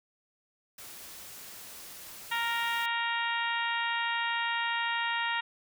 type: noise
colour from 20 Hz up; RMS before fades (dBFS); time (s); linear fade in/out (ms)
white; -46; 0.78-2.86; 5
type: harmonic tone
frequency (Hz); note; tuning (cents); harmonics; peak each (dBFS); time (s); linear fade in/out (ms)
466.2; A#4; 0; 2 / 3 / 4 / 5 / 6 / 7 / 8; -33 / -36 / -33 / -40 / -37 / -41 / -42; 2.31-5.41; 10
effects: none